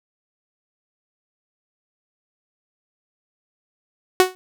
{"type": "tone with exponential decay", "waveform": "sawtooth", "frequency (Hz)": 370, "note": "F#4", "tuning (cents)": 0, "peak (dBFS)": -4, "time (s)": [4.2, 4.35], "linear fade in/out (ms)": 0, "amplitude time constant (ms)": 32, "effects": []}